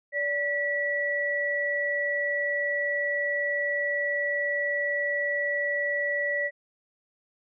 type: tone pair together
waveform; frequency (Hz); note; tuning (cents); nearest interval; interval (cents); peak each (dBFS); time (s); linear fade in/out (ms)
sine; 578 / 1945.4; D5 / B6; -28 / -27; octave + major sixth; 2101; -30 / -26; 0.12-6.51; 50
effects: none